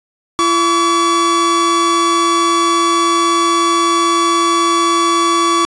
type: tone pair together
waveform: 45% pulse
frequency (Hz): 338.6 / 1139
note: E4 / C#6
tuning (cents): +46 / +47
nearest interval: octave + major sixth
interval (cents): 2101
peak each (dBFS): -16 / -12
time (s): 0.39-5.65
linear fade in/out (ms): 0
effects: resampled to 22050 Hz